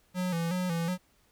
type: tone with vibrato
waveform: square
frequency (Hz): 174.61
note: F3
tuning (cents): 0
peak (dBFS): -29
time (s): 0.14-0.98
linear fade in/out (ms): 50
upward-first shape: square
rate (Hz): 2.7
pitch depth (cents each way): 73
effects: pink hiss -67 dBFS RMS until 1.31 s